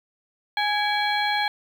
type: harmonic tone with a mistuned harmonic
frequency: 830.6 Hz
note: G#5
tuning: in tune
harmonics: 1 / 2 / 3 / 4 / 5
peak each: -24 / -27 / -29 / -30 / -31 dBFS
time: 0.57-1.48 s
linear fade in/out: 2 ms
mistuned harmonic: 3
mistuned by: -140 cents
effects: 8-bit